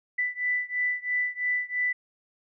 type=beating tone pair; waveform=sine; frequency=1984 / 1987 Hz; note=B6 / B6; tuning=+7 / +10 cents; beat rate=3 Hz; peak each=-28 / -29 dBFS; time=0.18-1.93 s; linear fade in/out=10 ms; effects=none